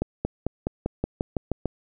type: accelerating click train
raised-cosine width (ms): 2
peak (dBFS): -11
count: 10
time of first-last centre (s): 0.02-1.657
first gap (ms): 230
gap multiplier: 0.94
effects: none